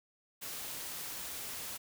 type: noise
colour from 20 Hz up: white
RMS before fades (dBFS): -42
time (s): 0.41-1.78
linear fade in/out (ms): 20
effects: none